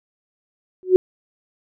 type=tone with exponential growth; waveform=sine; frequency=369.5 Hz; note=F#4; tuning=2 cents flat; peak=-3 dBFS; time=0.83-0.96 s; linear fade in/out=0 ms; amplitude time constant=28 ms; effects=none